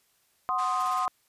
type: chord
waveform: sine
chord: C diminished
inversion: second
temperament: equal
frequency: 740 / 1046.5 / 1244.5 Hz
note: Gb5 / C6 / Eb6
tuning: 0 / 0 / 0 cents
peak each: -31 / -28 / -29 dBFS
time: 0.49-1.08 s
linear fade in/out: 0 ms
type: band-pass noise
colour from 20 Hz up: pink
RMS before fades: -45 dBFS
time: 0.58-1.06 s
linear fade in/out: 10 ms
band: 970 to 9600 Hz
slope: 48 dB/octave
type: noise bursts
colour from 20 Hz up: white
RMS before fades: -46 dBFS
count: 4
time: 0.8-0.993 s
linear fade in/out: 2 ms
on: 25 ms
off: 31 ms
effects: white hiss -68 dBFS RMS until 1.28 s + resampled to 32000 Hz